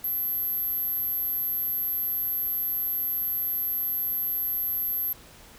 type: tone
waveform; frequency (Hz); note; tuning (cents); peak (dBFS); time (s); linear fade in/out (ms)
sine; 12240; G9; -42; -24; 0.04-5.13; 5
effects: tanh soft clip ceiling -22 dBFS + pink hiss -50 dBFS RMS until 5.58 s